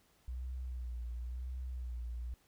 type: tone with vibrato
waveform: sine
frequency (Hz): 61.4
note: B1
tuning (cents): -9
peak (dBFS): -38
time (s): 0.28-2.34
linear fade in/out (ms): 0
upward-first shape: sine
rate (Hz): 0.96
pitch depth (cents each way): 62
effects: pink hiss -70 dBFS RMS until 2.47 s